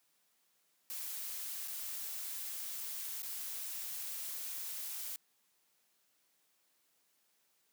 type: noise with dropouts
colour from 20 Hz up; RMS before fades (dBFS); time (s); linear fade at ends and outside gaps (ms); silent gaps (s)
blue; -42; 0.9-5.16; 0; 1.676-1.681 / 3.221-3.231
effects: white hiss -75 dBFS RMS until 7.72 s + high-pass 150 Hz 12 dB/octave